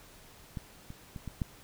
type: clicks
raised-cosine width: 5 ms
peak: -24 / -30 / -28 / -26 / -18 dBFS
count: 5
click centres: 0.572 / 0.904 / 1.162 / 1.277 / 1.418 s
effects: pink hiss -55 dBFS RMS until 1.63 s